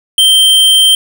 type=tone; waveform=square; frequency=3136 Hz; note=G7; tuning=in tune; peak=-5 dBFS; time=0.18-0.95 s; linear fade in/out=2 ms; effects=none